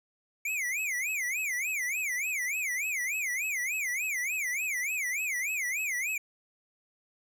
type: tone with vibrato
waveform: square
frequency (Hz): 2239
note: C#7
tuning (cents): +17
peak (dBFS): -30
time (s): 0.45-6.18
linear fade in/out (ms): 5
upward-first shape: sine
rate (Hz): 3.4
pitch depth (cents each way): 250
effects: none